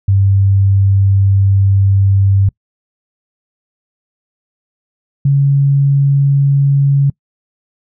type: tone pair in turn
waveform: sine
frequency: 98 / 139.59 Hz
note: G2 / C#3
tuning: 0 / +12 cents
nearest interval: tritone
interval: 612 cents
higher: second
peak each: -7 dBFS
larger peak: neither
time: 0.08-2.49 / 5.25-7.1 s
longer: first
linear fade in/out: 5 ms
effects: noise-tail reverb RT60 0.1 s tail -25 dB re dry